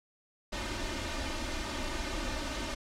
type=noise with comb filter; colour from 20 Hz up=pink; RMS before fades=-35 dBFS; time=0.52-2.75 s; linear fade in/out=10 ms; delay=3.3 ms; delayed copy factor=+0.95; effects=low-pass 6000 Hz 12 dB/octave